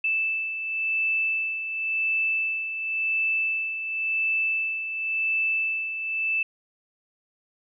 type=beating tone pair; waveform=sine; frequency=2637 / 2637.93 Hz; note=E7 / E7; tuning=0 / +1 cents; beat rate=0.93 Hz; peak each=-32 / -24 dBFS; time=0.04-6.43 s; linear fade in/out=5 ms; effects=none